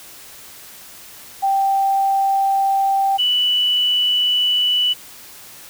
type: tone pair in turn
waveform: sine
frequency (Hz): 783 / 2966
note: G5 / F#7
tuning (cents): -2 / +4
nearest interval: octave + major seventh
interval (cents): 2306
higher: second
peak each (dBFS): -14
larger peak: neither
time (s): 1.42-3.18 / 3.18-4.94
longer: neither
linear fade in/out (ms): 20
effects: white hiss -40 dBFS RMS until 5.69 s